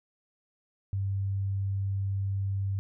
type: tone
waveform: sine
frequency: 98 Hz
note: G2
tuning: in tune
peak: -27 dBFS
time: 0.93-2.79 s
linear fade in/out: 0 ms
effects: none